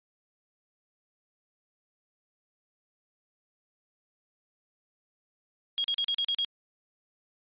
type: tone bursts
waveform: sine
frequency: 3279 Hz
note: G#7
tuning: 23 cents flat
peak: -25 dBFS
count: 7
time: 5.78-6.447 s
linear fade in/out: 0 ms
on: 61 ms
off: 40 ms
effects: resampled to 8000 Hz